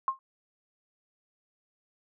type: tone with exponential decay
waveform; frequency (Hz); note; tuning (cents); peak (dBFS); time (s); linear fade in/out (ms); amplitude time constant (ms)
sine; 1065; C6; +30; -20; 0.08-0.19; 1; 22
effects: none